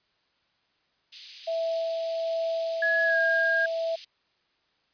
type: high-pass noise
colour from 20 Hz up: white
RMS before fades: -38 dBFS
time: 1.12-4.05 s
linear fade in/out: 10 ms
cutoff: 2700 Hz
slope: 24 dB/octave
type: tone with tremolo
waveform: sine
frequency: 659.3 Hz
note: E5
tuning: in tune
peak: -25 dBFS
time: 1.47-3.96 s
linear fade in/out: 10 ms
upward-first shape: sine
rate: 1.3 Hz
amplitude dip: 25%
type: tone with pitch glide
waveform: sine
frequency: 1683 to 1621 Hz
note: G#6 to G#6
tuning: +23 to -42 cents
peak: -22 dBFS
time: 2.82-3.66 s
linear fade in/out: 5 ms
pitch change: -65 cents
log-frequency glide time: 3.05-3.19 s
effects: white hiss -70 dBFS RMS until 4.93 s + resampled to 11025 Hz